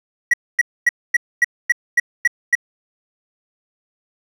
triangle tone bursts, 1925 Hz, B6, 45 cents flat, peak -8 dBFS, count 9, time 0.31-2.553 s, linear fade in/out 5 ms, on 27 ms, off 250 ms, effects none

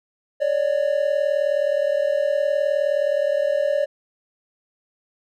triangle tone pair together, 559.7 / 599 Hz, C#5 / D5, +17 / +34 cents, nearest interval minor second, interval 117 cents, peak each -19 dBFS, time 0.4-3.86 s, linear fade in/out 20 ms, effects none

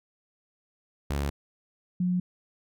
sawtooth / sine tone pair in turn, 70.8 / 180.17 Hz, C#2 / F#3, +37 / -46 cents, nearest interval octave + major third, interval 1617 cents, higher second, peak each -23 / -23 dBFS, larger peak neither, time 1.1-1.3 / 2-2.2 s, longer neither, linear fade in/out 5 ms, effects none

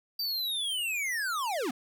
square linear sweep, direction down, 4699 to 220 Hz, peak -30 dBFS, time 0.19-1.71 s, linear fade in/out 5 ms, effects none

